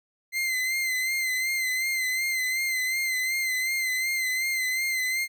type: tone with vibrato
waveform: 40% pulse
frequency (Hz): 2070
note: C7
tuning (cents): -19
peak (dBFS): -24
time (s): 0.32-5.28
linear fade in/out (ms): 50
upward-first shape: sine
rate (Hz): 2.7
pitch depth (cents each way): 43
effects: none